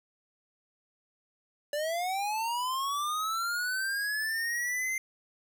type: linear sweep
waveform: square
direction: up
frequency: 576 to 2093 Hz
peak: -30 dBFS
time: 1.73-4.98 s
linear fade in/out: 2 ms
effects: none